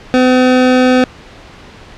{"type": "tone", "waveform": "25% pulse", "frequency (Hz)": 254.2, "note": "C4", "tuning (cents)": -50, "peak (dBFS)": -3, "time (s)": [0.14, 1.04], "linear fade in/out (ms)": 0, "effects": ["pink hiss -36 dBFS RMS until 1.97 s", "low-pass 4000 Hz 12 dB/octave"]}